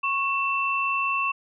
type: tone pair together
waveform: sine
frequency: 1100.3 / 2675 Hz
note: C#6 / E7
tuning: -13 / +25 cents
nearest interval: octave + minor third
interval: 1538 cents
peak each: -25 dBFS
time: 0.03-1.32 s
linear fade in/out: 10 ms
effects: none